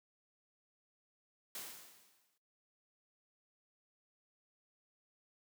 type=noise with exponential decay; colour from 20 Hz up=white; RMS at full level=-43 dBFS; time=1.55-2.38 s; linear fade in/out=2 ms; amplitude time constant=180 ms; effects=noise-tail reverb RT60 0.3 s tail -18 dB re dry + high-pass 150 Hz 12 dB/octave